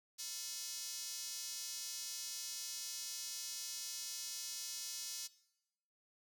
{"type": "tone with high-pass filter", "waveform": "square", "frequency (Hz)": 196, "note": "G3", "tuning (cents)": 0, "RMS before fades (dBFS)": -45, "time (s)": [0.18, 5.28], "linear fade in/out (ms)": 20, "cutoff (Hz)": 5300, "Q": 1.7, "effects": ["noise-tail reverb RT60 0.9 s tail -20 dB re dry"]}